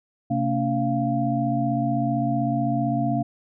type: tone cluster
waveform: sine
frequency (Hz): 130 / 227.3 / 283 / 693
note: C3 / A#3 / C#4 / F5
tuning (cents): -11 / -43 / +36 / -14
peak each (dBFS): -26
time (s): 0.3-3.23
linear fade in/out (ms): 10
effects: none